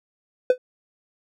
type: tone with exponential decay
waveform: triangle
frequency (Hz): 504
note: B4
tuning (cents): +35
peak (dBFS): -7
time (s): 0.5-0.58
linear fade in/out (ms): 2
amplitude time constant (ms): 16
effects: none